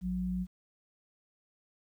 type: tone pair together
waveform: sine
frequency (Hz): 57.52 / 182.5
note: A#1 / F#3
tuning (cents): -22 / -24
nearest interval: octave + minor sixth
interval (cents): 1998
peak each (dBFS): -39 / -31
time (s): 0.01-0.47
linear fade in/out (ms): 50
effects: 11-bit